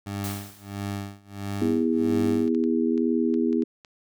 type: tone with tremolo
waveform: 20% pulse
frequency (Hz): 100.3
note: G2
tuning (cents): +40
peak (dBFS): -23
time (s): 0.06-2.49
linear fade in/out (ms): 5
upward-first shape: sine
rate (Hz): 1.5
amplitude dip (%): 95
type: noise with exponential decay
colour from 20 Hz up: white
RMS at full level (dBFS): -34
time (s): 0.24-0.98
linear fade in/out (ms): 1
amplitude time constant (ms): 160
type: harmonic tone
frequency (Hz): 81.6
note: E2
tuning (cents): -17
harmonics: 3 / 4 / 5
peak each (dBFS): -23 / -25 / -27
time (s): 1.61-3.64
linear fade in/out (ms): 10
type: clicks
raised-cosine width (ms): 0.2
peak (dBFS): -29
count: 8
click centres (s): 2.478 / 2.548 / 2.639 / 2.978 / 3.341 / 3.529 / 3.623 / 3.848
effects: none